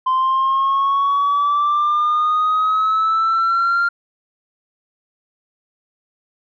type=exponential sweep; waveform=sine; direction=up; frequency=1034 to 1396.9 Hz; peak=-12 dBFS; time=0.06-3.89 s; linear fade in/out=10 ms; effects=tanh soft clip ceiling -12 dBFS